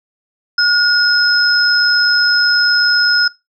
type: tone pair together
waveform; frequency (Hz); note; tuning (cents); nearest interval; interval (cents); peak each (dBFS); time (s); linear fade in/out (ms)
sine; 1443 / 5148; F#6 / E8; -44 / -42; octave + minor seventh; 2202; -12; 0.58-3.28; 5
effects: noise-tail reverb RT60 0.2 s tail -20 dB re dry